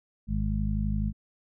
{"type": "harmonic tone", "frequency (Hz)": 51.91, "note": "G#1", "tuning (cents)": 0, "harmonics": [1, 2, 3, 4], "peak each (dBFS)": [-28, -32, -34, -31], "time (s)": [0.27, 1.13], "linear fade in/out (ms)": 50, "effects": []}